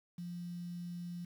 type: tone with quantisation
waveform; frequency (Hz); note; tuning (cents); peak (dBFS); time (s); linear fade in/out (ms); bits
sine; 174.61; F3; 0; -40; 0.18-1.25; 5; 10
effects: none